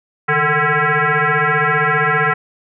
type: tone with frequency modulation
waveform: sine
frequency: 157.1 Hz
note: D#3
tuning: 17 cents sharp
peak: -12 dBFS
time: 0.28-2.34 s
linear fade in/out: 10 ms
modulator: 299 Hz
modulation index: 6.5
effects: none

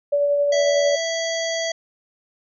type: tone with tremolo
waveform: sine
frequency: 575 Hz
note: D5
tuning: 37 cents flat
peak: -15 dBFS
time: 0.12-0.96 s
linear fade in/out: 10 ms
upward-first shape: sine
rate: 11 Hz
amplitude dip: 25%
type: harmonic tone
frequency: 659.3 Hz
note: E5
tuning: in tune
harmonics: 1 / 3 / 5 / 7 / 9 / 10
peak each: -24 / -29 / -31 / -32 / -34 / -34 dBFS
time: 0.52-1.72 s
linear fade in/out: 5 ms
effects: none

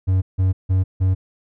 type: tone bursts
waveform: triangle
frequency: 93.7 Hz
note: F#2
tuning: 22 cents sharp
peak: -12 dBFS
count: 4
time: 0.07-1.15 s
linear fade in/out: 20 ms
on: 150 ms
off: 160 ms
effects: none

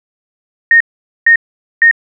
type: tone bursts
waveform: sine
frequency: 1848 Hz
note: A#6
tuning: 16 cents flat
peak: -3 dBFS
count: 3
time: 0.71-1.912 s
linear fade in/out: 2 ms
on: 94 ms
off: 460 ms
effects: none

